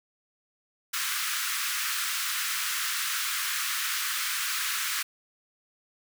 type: high-pass noise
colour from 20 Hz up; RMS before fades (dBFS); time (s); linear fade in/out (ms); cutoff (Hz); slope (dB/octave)
pink; -30; 0.93-5.03; 10; 1200; 48
effects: none